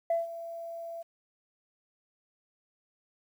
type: tone with ADSR envelope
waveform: sine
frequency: 671 Hz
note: E5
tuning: 31 cents sharp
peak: -22 dBFS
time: 0.1-1.03 s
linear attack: 4 ms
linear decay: 160 ms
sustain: -15 dB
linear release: 15 ms
effects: tanh soft clip ceiling -21 dBFS + 10-bit